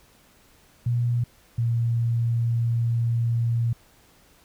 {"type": "tone pair in turn", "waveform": "sine", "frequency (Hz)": [120, 116.92], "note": ["B2", "A#2"], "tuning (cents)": [-49, 6], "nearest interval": "unison", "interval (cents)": 45, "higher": "first", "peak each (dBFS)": -20, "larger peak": "neither", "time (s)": [[0.86, 1.24], [1.58, 3.73]], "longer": "second", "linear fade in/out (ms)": 5, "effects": ["pink hiss -57 dBFS RMS until 4.44 s"]}